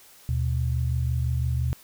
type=tone pair together; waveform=sine; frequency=76.9 / 122.81 Hz; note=D#2 / B2; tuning=-20 / -9 cents; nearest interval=minor sixth; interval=811 cents; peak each=-25 dBFS; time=0.29-1.73 s; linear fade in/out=0 ms; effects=white hiss -52 dBFS RMS until 1.83 s